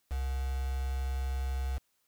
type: tone with quantisation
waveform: sine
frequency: 66 Hz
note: C2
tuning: 16 cents sharp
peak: -30 dBFS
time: 0.1-1.79 s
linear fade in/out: 20 ms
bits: 7
effects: white hiss -75 dBFS RMS until 2.07 s